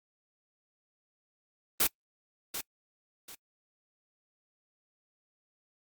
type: noise with echo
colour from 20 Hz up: white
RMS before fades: -25 dBFS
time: 1.8-1.87 s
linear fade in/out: 5 ms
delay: 740 ms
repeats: 2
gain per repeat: -11 dB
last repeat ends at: 3.35 s
effects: noise-tail reverb RT60 0.1 s tail -25 dB re dry + Opus 32 kbps